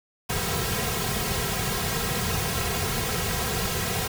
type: noise with comb filter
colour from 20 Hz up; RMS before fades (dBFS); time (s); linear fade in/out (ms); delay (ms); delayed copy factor
pink; -27; 0.29-4.08; 10; 3.4; -0.95
effects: none